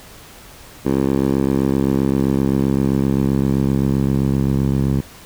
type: tone with band-pass filter sweep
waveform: 10% pulse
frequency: 67.7 Hz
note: C#2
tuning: 40 cents flat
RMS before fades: -17 dBFS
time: 0.85-5.01 s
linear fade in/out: 10 ms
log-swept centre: 320 to 140 Hz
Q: 1
effects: pink hiss -41 dBFS RMS until 5.25 s